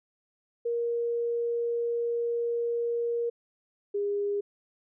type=tone pair in turn; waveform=sine; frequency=470.6 / 406.7 Hz; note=A#4 / G#4; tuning=+16 / -36 cents; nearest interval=minor third; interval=252 cents; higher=first; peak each=-26 dBFS; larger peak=neither; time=0.65-3.3 / 3.94-4.41 s; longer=first; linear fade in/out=10 ms; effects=none